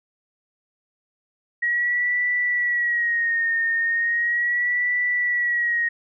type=tone with vibrato; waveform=sine; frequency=1900 Hz; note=A#6; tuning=33 cents sharp; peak=-19 dBFS; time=1.62-5.89 s; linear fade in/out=10 ms; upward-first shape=sine; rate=0.37 Hz; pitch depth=60 cents each way; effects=none